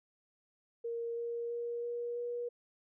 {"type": "tone with pitch steps", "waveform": "sine", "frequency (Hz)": [466.2, 469.7, 473.3, 476.8, 480.4], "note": ["A#4", "A#4", "A#4", "A#4", "B4"], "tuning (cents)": [0, 13, 26, 39, -48], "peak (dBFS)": -35, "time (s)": [0.84, 2.49], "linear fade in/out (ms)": 10, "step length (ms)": 330, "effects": []}